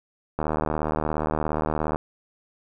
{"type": "click train", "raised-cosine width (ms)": 1, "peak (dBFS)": -11, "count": 122, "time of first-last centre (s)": [0.39, 1.959], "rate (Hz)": 77.1, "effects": []}